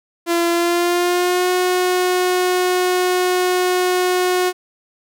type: tone with pitch glide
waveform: sawtooth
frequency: 341.2 to 363.6 Hz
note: F4 to F#4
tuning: -40 to -30 cents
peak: -11 dBFS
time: 0.26-4.53 s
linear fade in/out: 50 ms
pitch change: +110 cents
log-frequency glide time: 0.51-1.5 s
effects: none